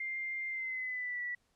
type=tone with pitch glide; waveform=sine; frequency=2102 to 1949.9 Hz; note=C7 to B6; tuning=+7 to -23 cents; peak=-35 dBFS; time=0-1.35 s; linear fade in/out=5 ms; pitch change=-130 cents; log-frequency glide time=0.48-1.23 s; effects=pink hiss -75 dBFS RMS until 1.55 s + low-pass 10000 Hz 12 dB/octave